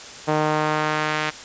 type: tone with band-pass filter sweep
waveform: sawtooth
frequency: 153.4 Hz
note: D#3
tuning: 24 cents flat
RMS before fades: -22 dBFS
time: 0.27-1.31 s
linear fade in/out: 20 ms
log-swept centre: 710 to 2100 Hz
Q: 0.99
effects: white hiss -38 dBFS RMS until 1.44 s + resampled to 16000 Hz